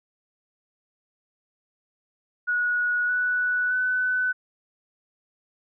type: tone with pitch steps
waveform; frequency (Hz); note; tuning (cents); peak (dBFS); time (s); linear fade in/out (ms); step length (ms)
sine; 1459 / 1479.4 / 1500; F#6 / F#6 / F#6; -25 / -1 / +23; -21; 2.47-4.33; 20; 620
effects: none